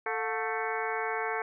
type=harmonic tone with a mistuned harmonic; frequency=221.5 Hz; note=A3; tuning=12 cents sharp; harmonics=2 / 3 / 4 / 5 / 6 / 7 / 8 / 9 / 10; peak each=-35 / -38 / -36 / -39 / -40 / -38 / -40 / -43 / -39 dBFS; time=0.06-1.42 s; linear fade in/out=2 ms; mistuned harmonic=3; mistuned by=+130 cents; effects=none